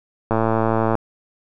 click train, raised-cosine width 1 ms, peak -5 dBFS, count 73, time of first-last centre 0.31-0.953 s, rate 112 Hz, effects none

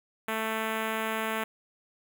5% pulse tone with notch filter, 220.9 Hz, A3, 7 cents sharp, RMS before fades -31 dBFS, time 0.28-1.44 s, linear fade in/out 5 ms, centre 5700 Hz, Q 0.69, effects none

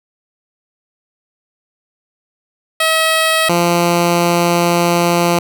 10% pulse tone pair in turn, 642 / 172.57 Hz, E5 / F3, -46 / -20 cents, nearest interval octave + major seventh, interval 2274 cents, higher first, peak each -3 dBFS, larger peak neither, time 2.8-3.49 / 3.49-5.39 s, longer second, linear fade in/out 5 ms, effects none

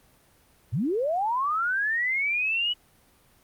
sine linear sweep, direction up, 89.4 to 2960 Hz, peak -23 dBFS, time 0.72-2.74 s, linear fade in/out 20 ms, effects pink hiss -60 dBFS RMS until 3.43 s + Opus 32 kbps

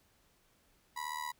35% pulse tone with amplitude modulation, 978 Hz, B5, 17 cents flat, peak -32 dBFS, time 0.96-1.32 s, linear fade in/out 10 ms, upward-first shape sine, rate 76.4 Hz, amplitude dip 85%, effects pink hiss -70 dBFS RMS until 1.39 s

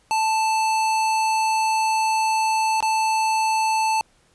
square tone with dropouts, 880 Hz, A5, in tune, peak -19 dBFS, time 0.11-4.01 s, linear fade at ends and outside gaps 0 ms, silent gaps 2.805-2.826 s, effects pink hiss -60 dBFS RMS until 4.34 s + resampled to 24000 Hz

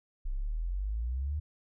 sine exponential sweep, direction up, 30.87 to 77.78 Hz, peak -30 dBFS, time 0.25-1.4 s, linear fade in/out 10 ms, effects none

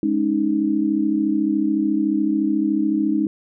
sine chord, Ab suspended fourth, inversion none, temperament equal, 207.7 / 277.2 / 311.1 Hz, Ab3 / Db4 / Eb4, 0 / 0 / 0 cents, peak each -23 / -23 / -19 dBFS, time 0.03-3.27 s, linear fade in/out 2 ms, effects none

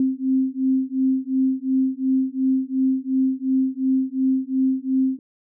sine beating tone pair, 261.6 / 264.4 Hz, C4 / C4, 0 / +18 cents, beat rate 2.8 Hz, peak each -21 dBFS, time 0-5.19 s, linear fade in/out 2 ms, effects none

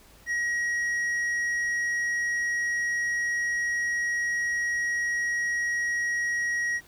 sine tone with tanh clipping, 1900 Hz, A#6, 33 cents sharp, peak -26 dBFS, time 0.26-6.81 s, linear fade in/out 50 ms, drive 6 dB, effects added 50 Hz sine -61 dBFS peak until 6.87 s + pink hiss -55 dBFS RMS until 6.87 s

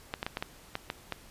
clicks, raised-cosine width 0.3 ms, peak -16 dBFS, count 8, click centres 0.139 / 0.229 / 0.265 / 0.371 / 0.425 / 0.754 / 0.901 / 1.123 s, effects pink hiss -54 dBFS RMS until 1.3 s + resampled to 32000 Hz

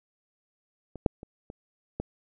clicks, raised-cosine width 2 ms, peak -26 / -7 / -28 / -27 / -17 dBFS, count 5, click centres 0.957 / 1.062 / 1.231 / 1.501 / 2 s, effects none

